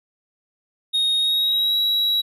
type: tone with pitch glide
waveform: triangle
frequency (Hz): 3729 to 3881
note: A#7 to B7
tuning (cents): 0 to -31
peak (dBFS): -16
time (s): 0.93-2.22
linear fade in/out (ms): 20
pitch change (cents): +69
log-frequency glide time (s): 1.18-1.77
effects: none